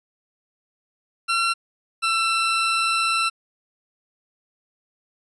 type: tone pair in turn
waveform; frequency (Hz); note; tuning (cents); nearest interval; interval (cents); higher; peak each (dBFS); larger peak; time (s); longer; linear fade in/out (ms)
20% pulse; 1360 / 1340.5; F6 / E6; -46 / +29; unison; 25; first; -14; neither; 1.28-1.54 / 2.02-3.3; second; 20
effects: resampled to 22050 Hz